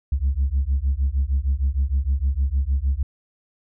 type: beating tone pair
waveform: sine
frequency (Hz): 65 / 71.5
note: C2 / D2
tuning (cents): -11 / -46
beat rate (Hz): 6.5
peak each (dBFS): -20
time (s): 0.12-3.03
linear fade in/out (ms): 5
effects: tanh soft clip ceiling -14 dBFS